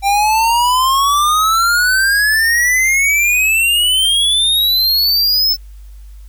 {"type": "exponential sweep", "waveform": "square", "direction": "up", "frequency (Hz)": [784, 5320], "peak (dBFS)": -11, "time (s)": [0.02, 5.57], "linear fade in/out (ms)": 50, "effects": ["added 50 Hz sine -32 dBFS peak until 6.28 s", "white hiss -54 dBFS RMS until 6.28 s"]}